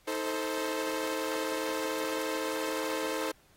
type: chord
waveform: sawtooth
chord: A diminished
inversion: second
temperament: equal with one note detuned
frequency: 316.7 / 440 / 523.3 Hz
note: Eb4 / A4 / C5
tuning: +31 / 0 / 0 cents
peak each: -32 / -32 / -31 dBFS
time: 0.07-3.32 s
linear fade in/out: 10 ms
effects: pink hiss -64 dBFS RMS until 3.56 s + AAC 48 kbps